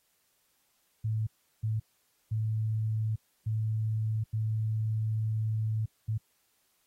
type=tone bursts at uneven times; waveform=sine; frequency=109.6 Hz; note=A2; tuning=6 cents flat; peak=-27 dBFS; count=6; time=1.04-1.27 / 1.63-1.8 / 2.31-3.16 / 3.46-4.24 / 4.33-5.86 / 6.08-6.18 s; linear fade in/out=10 ms; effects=white hiss -72 dBFS RMS until 6.86 s + AAC 48 kbps